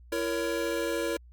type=chord; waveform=square; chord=A# diminished; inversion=second; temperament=just; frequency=335.6 / 466.2 / 559.4 Hz; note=E4 / A#4 / C#5; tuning=+31 / 0 / +16 cents; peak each=-33 / -33 / -34 dBFS; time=0.12-1.17 s; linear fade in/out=5 ms; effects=added 60 Hz sine -49 dBFS peak until 1.32 s + Opus 48 kbps